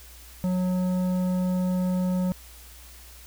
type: tone with tanh clipping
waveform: sine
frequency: 182.7 Hz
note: F#3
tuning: 22 cents flat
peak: -24 dBFS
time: 0.44-2.32 s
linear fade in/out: 0 ms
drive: 11 dB
effects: added 60 Hz sine -47 dBFS peak until 3.26 s + white hiss -49 dBFS RMS until 3.26 s